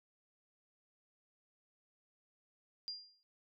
sine tone with exponential decay, 4800 Hz, D8, 37 cents sharp, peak -37 dBFS, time 2.88-3.23 s, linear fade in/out 0 ms, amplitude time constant 74 ms, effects none

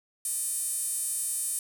sawtooth tone with high-pass filter, 611 Hz, D#5, 32 cents flat, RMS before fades -31 dBFS, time 0.25-1.59 s, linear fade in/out 2 ms, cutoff 9200 Hz, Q 4.9, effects none

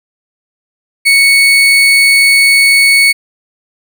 35% pulse tone, 2218 Hz, C#7, in tune, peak -3 dBFS, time 1.05-3.13 s, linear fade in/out 20 ms, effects none

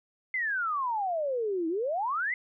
sine exponential two-way sweep, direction down then up, 2100 to 315.5 to 2100 Hz, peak -27 dBFS, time 0.34-2.34 s, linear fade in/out 2 ms, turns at 1.68 s, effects none

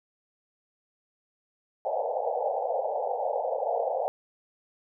pink band-pass noise, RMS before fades -29 dBFS, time 1.85-4.08 s, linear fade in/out 0 ms, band 470 to 850 Hz, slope 96 dB/octave, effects none

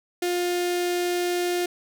sawtooth tone with notch filter, 353.6 Hz, F4, 22 cents sharp, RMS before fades -25 dBFS, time 0.22-1.66 s, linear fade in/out 5 ms, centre 1100 Hz, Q 1.5, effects none

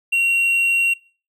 triangle tone, 2746 Hz, F7, 30 cents flat, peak -13 dBFS, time 0.12-0.94 s, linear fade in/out 10 ms, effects noise-tail reverb RT60 0.4 s tail -23 dB re dry

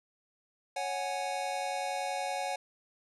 square chord, C# suspended fourth, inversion none, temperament equal, 554.4 / 740 / 830.6 Hz, C#5 / F#5 / G#5, 0 / 0 / 0 cents, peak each -39 / -36 / -38 dBFS, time 0.76-2.56 s, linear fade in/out 5 ms, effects resampled to 24000 Hz + 11-bit

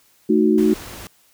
sine chord, D# diminished, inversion second, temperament equal, 220 / 311.1 / 370 Hz, A3 / D#4 / F#4, 0 / 0 / 0 cents, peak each -17 dBFS, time 0.29-0.74 s, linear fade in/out 10 ms
pink noise, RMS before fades -36 dBFS, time 0.58-1.07 s, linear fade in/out 0 ms
effects white hiss -57 dBFS RMS until 1.33 s

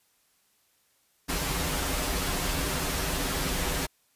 pink noise with comb filter, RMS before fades -29 dBFS, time 1.28-3.87 s, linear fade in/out 20 ms, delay 9.1 ms, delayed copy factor -0.95, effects white hiss -68 dBFS RMS until 4.15 s + resampled to 32000 Hz

